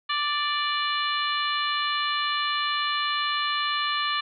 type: harmonic tone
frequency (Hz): 587.3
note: D5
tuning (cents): 0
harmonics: 2 / 3 / 4 / 5 / 6 / 7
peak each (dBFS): -27 / -31 / -34 / -31 / -33 / -34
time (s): 0.09-4.21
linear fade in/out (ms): 10
effects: none